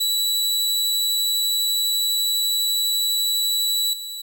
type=tone with level steps; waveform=sawtooth; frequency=3936 Hz; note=B7; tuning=7 cents flat; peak=-16 / -27 dBFS; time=0-4.22 s; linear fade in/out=10 ms; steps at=3.93 s; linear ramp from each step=5 ms; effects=none